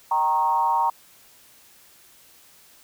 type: tone with frequency modulation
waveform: sine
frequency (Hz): 932.3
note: A#5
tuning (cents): 0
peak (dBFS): -18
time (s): 0.11-0.9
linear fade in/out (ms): 5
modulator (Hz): 158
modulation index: 0.84
effects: white hiss -53 dBFS RMS until 2.83 s